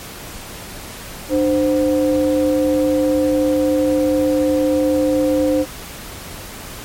triangle ring-modulated tone, 110 Hz, A2, in tune, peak -8 dBFS, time 1.29-5.66 s, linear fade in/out 50 ms, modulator 410 Hz, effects pink hiss -33 dBFS RMS until 6.84 s + MP3 64 kbps

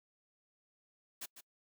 white noise with echo, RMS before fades -43 dBFS, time 1.21-1.26 s, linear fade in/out 10 ms, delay 150 ms, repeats 1, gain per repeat -10 dB, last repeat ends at 1.41 s, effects noise-tail reverb RT60 0.1 s tail -26 dB re dry + high-pass 200 Hz 12 dB/octave

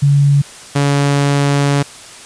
sine / sawtooth tone pair in turn, 141.9 / 141.9 Hz, C#3 / C#3, +41 / +41 cents, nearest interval unison, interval 0 cents, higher neither, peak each -7 dBFS, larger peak neither, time 0.02-0.42 / 0.75-1.83 s, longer second, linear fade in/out 10 ms, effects white hiss -35 dBFS RMS until 2.25 s + resampled to 22050 Hz

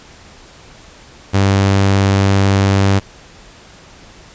sawtooth tone, 98.1 Hz, G2, 2 cents sharp, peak -6 dBFS, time 1.33-3 s, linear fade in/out 20 ms, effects pink hiss -41 dBFS RMS until 4.34 s + resampled to 16000 Hz

